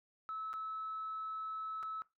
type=tone with dropouts; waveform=sine; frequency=1300 Hz; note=E6; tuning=24 cents flat; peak=-38 dBFS; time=0.29-2.02 s; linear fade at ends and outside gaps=0 ms; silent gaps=0.531-0.538 / 1.828-1.832 s; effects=noise-tail reverb RT60 0.2 s tail -19 dB re dry + tanh soft clip ceiling -34 dBFS